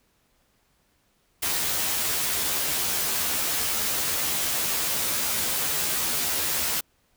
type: noise with comb filter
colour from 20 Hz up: white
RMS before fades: -26 dBFS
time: 1.42-6.81 s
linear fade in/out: 10 ms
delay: 13 ms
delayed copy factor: +1
effects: pink hiss -67 dBFS RMS until 7.16 s